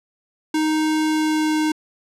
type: tone with pitch glide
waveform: square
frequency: 311.1 to 309.1 Hz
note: D#4 to D#4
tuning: 0 to -11 cents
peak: -18 dBFS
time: 0.54-1.72 s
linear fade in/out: 5 ms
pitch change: -11 cents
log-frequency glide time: 1.07-1.58 s
effects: low-pass 10000 Hz 12 dB/octave